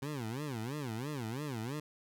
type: tone with vibrato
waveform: 20% pulse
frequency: 128.8 Hz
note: C3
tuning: 27 cents flat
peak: -32 dBFS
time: 0.02-1.8 s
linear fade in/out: 5 ms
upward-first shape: sine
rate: 3 Hz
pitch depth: 290 cents each way
effects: none